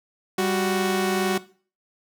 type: tone pair together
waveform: sawtooth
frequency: 196 / 370 Hz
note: G3 / F#4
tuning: 0 / 0 cents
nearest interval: major seventh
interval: 1100 cents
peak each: -22 / -18 dBFS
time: 0.38-1.38 s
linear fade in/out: 5 ms
effects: noise-tail reverb RT60 0.4 s tail -17 dB re dry